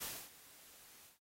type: noise with ADSR envelope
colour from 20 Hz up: white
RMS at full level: -42 dBFS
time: 0-1.19 s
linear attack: 21 ms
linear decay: 270 ms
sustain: -18 dB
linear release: 140 ms
effects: AAC 48 kbps